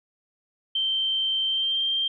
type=tone with pitch glide; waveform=sine; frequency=3125 to 3169 Hz; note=G7 to G7; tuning=-6 to +18 cents; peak=-22 dBFS; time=0.75-2.08 s; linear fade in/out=5 ms; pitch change=+24 cents; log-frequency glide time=1.47-1.83 s; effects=none